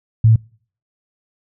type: tone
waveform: sine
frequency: 111.6 Hz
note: A2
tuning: 25 cents sharp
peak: -7 dBFS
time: 0.24-0.36 s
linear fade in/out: 5 ms
effects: noise-tail reverb RT60 0.5 s tail -26 dB re dry